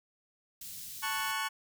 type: band-stop noise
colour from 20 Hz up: white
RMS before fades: -44 dBFS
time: 0.61-1.32 s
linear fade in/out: 5 ms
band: 170 to 3800 Hz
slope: 12 dB/octave
type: chord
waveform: 25% pulse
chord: F# minor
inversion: first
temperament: equal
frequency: 880 / 1108.7 / 1480 Hz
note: A5 / C#6 / F#6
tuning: 0 / 0 / 0 cents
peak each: -33 / -32 / -33 dBFS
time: 1.02-1.49 s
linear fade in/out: 20 ms
effects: none